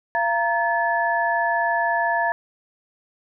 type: tone cluster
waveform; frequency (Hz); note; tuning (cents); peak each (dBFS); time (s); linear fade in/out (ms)
sine; 685 / 931 / 1728; F5 / A#5 / A6; -34 / -2 / -32; -23; 0.15-2.32; 0
effects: none